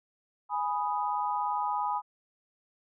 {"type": "chord", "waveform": "sine", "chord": "G# minor", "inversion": "none", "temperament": "equal", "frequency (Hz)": [830.6, 987.8, 1244.5], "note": ["G#5", "B5", "D#6"], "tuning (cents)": [0, 0, 0], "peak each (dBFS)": [-31, -31, -35], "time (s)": [0.49, 2.02], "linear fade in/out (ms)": 50, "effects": []}